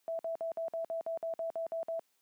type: tone bursts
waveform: sine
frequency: 659.3 Hz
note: E5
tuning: in tune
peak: -33 dBFS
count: 12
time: 0.08-1.994 s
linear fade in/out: 0 ms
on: 110 ms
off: 54 ms
effects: white hiss -75 dBFS RMS until 2.21 s + high-pass 200 Hz 12 dB/octave